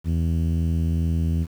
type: tone with low-pass filter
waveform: sawtooth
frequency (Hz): 82.41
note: E2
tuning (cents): 0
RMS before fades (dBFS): -22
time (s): 0.04-1.47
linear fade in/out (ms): 50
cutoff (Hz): 210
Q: 1.2
effects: 8-bit